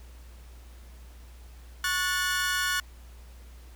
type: chord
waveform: sawtooth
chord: F# minor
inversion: second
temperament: equal with one note detuned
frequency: 1108.7 / 1463 / 1760 Hz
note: C#6 / F#6 / A6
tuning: 0 / -20 / 0 cents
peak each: -30 / -24 / -28 dBFS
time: 1.84-2.8 s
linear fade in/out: 2 ms
effects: added 60 Hz sine -45 dBFS peak until 3.75 s + pink hiss -57 dBFS RMS until 3.75 s